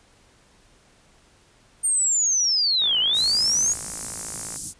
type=linear two-way sweep; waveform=sine; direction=down then up; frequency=8870 to 2859 to 6780 Hz; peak=-18 dBFS; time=1.83-3.74 s; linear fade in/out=20 ms; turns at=2.99 s
type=click train; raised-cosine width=0.5 ms; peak=-24 dBFS; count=96; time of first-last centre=2.82-4.56 s; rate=54.6 Hz
type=band-stop noise; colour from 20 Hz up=white; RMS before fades=-28 dBFS; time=3.13-4.74 s; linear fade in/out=50 ms; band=260 to 6300 Hz; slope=24 dB/octave
effects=pink hiss -57 dBFS RMS until 4.79 s + resampled to 22050 Hz